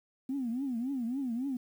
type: tone with vibrato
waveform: sine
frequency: 252.5 Hz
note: B3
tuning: 39 cents sharp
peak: -30 dBFS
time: 0.29-1.57 s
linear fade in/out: 5 ms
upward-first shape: triangle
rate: 3.6 Hz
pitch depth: 220 cents each way
effects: tanh soft clip ceiling -26 dBFS + 10-bit